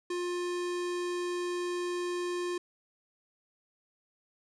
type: tone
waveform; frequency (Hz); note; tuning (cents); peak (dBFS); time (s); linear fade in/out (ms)
square; 353.9; F4; +23; -32; 0.1-2.58; 5
effects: resampled to 22050 Hz